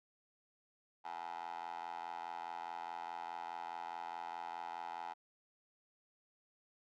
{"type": "tone with high-pass filter", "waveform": "15% pulse", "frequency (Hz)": 84.8, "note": "E2", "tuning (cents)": 50, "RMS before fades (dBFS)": -45, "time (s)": [1.04, 5.14], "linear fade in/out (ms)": 20, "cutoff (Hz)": 840, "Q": 5.4, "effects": ["low-pass 4000 Hz 12 dB/octave"]}